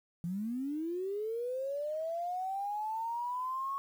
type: linear sweep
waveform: sine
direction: up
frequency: 164.81 to 1108.7 Hz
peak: -33 dBFS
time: 0.24-3.78 s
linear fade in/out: 0 ms
effects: 10-bit